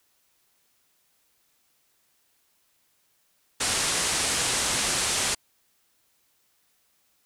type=low-pass noise; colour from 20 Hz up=white; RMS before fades=-26 dBFS; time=3.6-5.35 s; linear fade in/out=10 ms; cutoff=9800 Hz; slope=48 dB/octave; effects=white hiss -68 dBFS RMS until 7.25 s